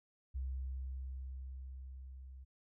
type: tone with level ramp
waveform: sine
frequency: 65.41 Hz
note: C2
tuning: in tune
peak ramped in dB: -36 to -49 dBFS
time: 0.34-2.45 s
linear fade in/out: 20 ms
effects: none